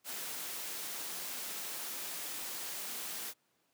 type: noise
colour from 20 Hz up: white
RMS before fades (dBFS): -41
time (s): 0.04-3.34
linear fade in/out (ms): 50
effects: pink hiss -75 dBFS RMS until 3.73 s + high-pass 200 Hz 12 dB/octave